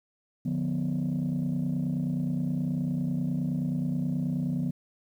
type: chord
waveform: sine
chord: B diminished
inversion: first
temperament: just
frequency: 148.16 / 177.8 / 246.9 Hz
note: D3 / F3 / B3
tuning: +16 / +31 / 0 cents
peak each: -29 dBFS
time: 0.45-4.71 s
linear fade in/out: 10 ms
effects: tanh soft clip ceiling -22 dBFS + 10-bit